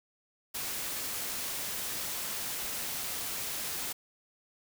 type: noise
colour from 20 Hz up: white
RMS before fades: -36 dBFS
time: 0.54-3.93 s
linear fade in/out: 10 ms
effects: none